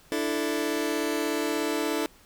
sawtooth chord, D suspended second, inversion none, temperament just, 293.7 / 330.4 / 440.5 Hz, D4 / E4 / A4, 0 / +4 / +2 cents, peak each -26 dBFS, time 0.12-2.06 s, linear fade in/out 0 ms, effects pink hiss -56 dBFS RMS until 2.25 s

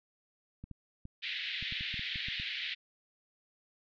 clicks, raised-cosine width 5 ms, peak -32 dBFS, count 11, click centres 0.64 / 0.713 / 1.054 / 1.626 / 1.724 / 1.809 / 1.942 / 1.994 / 2.158 / 2.285 / 2.399 s
white band-pass noise, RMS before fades -38 dBFS, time 1.22-2.75 s, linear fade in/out 20 ms, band 1800 to 3900 Hz, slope 48 dB/octave
effects none

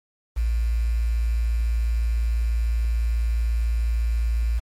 sine tone with quantisation, 57 Hz, A#1, 38 cents flat, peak -19 dBFS, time 0.36-4.6 s, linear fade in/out 20 ms, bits 7, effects MP3 64 kbps

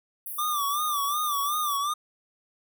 pink high-pass noise, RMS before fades -36 dBFS, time 0.26-1.77 s, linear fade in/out 2 ms, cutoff 10000 Hz, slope 96 dB/octave
square tone with vibrato, 1174.7 Hz, D6, in tune, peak -26 dBFS, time 0.38-1.94 s, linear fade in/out 10 ms, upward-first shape sine, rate 2.7 Hz, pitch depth 86 cents each way
effects none

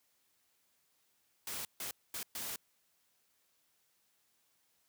white noise bursts at uneven times, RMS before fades -41 dBFS, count 4, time 1.47-1.65 / 1.8-1.91 / 2.14-2.23 / 2.35-2.56 s, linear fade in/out 2 ms, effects white hiss -75 dBFS RMS until 4.88 s + high-pass 60 Hz 12 dB/octave

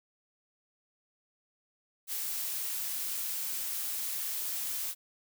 blue noise, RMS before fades -35 dBFS, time 2.07-4.95 s, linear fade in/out 50 ms, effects none

